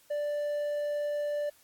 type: tone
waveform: triangle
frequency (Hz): 587.3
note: D5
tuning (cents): 0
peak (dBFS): -27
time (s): 0.1-1.5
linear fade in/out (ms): 10
effects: white hiss -62 dBFS RMS until 1.63 s + AAC 64 kbps